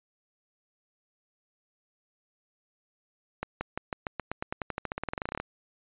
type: accelerating click train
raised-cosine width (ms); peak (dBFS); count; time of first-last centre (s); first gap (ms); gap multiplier
0.5; -16; 26; 3.43-5.4; 180; 0.92
effects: resampled to 8000 Hz